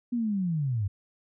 sine linear sweep, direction down, 246.9 to 92.5 Hz, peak -25 dBFS, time 0.12-0.88 s, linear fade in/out 10 ms, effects none

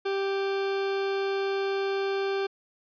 40% pulse tone, 392 Hz, G4, in tune, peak -25 dBFS, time 0.05-2.47 s, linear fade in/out 10 ms, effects resampled to 11025 Hz

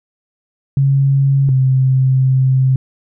sine tone pair in turn, 137.4 / 131.29 Hz, C#3 / C3, -15 / +6 cents, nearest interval minor second, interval 79 cents, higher first, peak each -9 dBFS, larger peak neither, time 0.77-1.49 / 1.49-2.76 s, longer second, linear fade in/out 2 ms, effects none

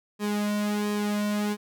sawtooth tone with flanger, 207.7 Hz, G#3, in tune, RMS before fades -27 dBFS, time 0.19-1.57 s, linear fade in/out 50 ms, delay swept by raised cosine 1.4 to 2.4 ms, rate 1.4 Hz, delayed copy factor -0.7, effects none

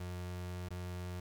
35% pulse tone with dropouts, 89.6 Hz, F2, 45 cents sharp, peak -38 dBFS, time 0-1.2 s, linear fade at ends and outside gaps 5 ms, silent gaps 0.687-0.705 s, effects 11-bit

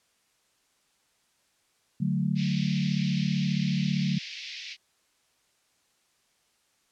sine chord, D major, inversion none, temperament equal, 146.83 / 185 / 220 Hz, D3 / F#3 / A3, 0 / 0 / 0 cents, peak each -28 / -27 / -31 dBFS, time 2-4.19 s, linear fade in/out 10 ms
pink band-pass noise, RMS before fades -40 dBFS, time 2.35-4.77 s, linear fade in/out 50 ms, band 2100 to 5500 Hz, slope 48 dB/octave
effects white hiss -69 dBFS RMS until 6.91 s + low-pass 9000 Hz 12 dB/octave

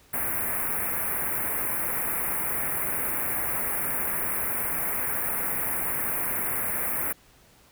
white band-stop noise, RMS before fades -28 dBFS, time 0.13-7.13 s, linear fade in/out 10 ms, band 2300 to 9900 Hz, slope 48 dB/octave, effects pink hiss -57 dBFS RMS until 7.71 s

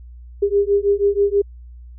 sine beating tone pair, 400.3 / 406.5 Hz, G4 / G#4, +36 / -37 cents, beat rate 6.2 Hz, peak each -17 / -17 dBFS, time 0.42-1.42 s, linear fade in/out 10 ms, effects added 60 Hz sine -36 dBFS peak until 1.98 s

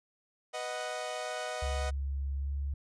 sawtooth chord, B major, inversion none, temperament equal, 493.9 / 622.3 / 740 Hz, B4 / D#5 / F#5, 0 / 0 / 0 cents, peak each -38 / -34 / -36 dBFS, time 0.53-1.91 s, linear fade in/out 20 ms
sine tone with pitch glide, 69 to 70.13 Hz, C#2 to C#2, -7 to +21 cents, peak -31 dBFS, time 1.62-2.74 s, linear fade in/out 5 ms, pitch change +28 cents, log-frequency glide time 2.37-2.51 s
effects resampled to 22050 Hz

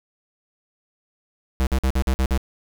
square tone bursts, 65.41 Hz, C2, in tune, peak -18 dBFS, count 7, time 1.6-2.376 s, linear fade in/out 0 ms, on 68 ms, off 50 ms, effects none

